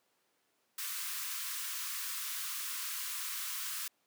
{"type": "high-pass noise", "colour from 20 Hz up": "white", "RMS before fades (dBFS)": -39, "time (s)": [0.78, 3.88], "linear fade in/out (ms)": 5, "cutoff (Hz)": 1000, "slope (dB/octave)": 96, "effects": ["pink hiss -75 dBFS RMS until 4.06 s", "high-pass 300 Hz 12 dB/octave"]}